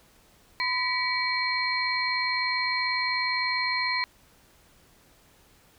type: tone cluster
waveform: sine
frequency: 1011 / 1951 / 2274 / 4193 Hz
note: B5 / B6 / C#7 / C8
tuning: +40 / -22 / +44 / +3 cents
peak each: -30 dBFS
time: 0.6-4.04 s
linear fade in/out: 0 ms
effects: pink hiss -59 dBFS RMS until 5.78 s